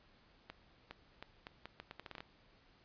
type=accelerating click train; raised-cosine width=0.3 ms; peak=-30 dBFS; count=13; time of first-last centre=0.5-2.205 s; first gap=410 ms; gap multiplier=0.77; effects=pink hiss -67 dBFS RMS until 2.84 s + resampled to 11025 Hz